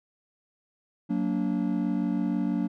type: chord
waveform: triangle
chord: Gb augmented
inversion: none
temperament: just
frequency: 185 / 231.2 / 289.1 Hz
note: Gb3 / Bb3 / D4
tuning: 0 / -14 / -27 cents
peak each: -27 dBFS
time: 1.09-2.68 s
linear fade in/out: 20 ms
effects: none